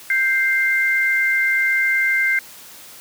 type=tone pair together; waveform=sine; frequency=1573 / 2093 Hz; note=G6 / C7; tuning=+6 / 0 cents; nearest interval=perfect fourth; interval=494 cents; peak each=-19 / -17 dBFS; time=0.1-2.39 s; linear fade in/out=2 ms; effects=white hiss -41 dBFS RMS until 3 s + high-pass 100 Hz 12 dB/octave